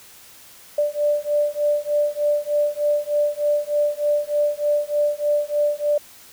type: beating tone pair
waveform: sine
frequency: 587.3 / 590.6 Hz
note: D5 / D5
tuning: 0 / +10 cents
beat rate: 3.3 Hz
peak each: -21 dBFS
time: 0.78-5.98 s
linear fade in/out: 5 ms
effects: white hiss -46 dBFS RMS until 6.32 s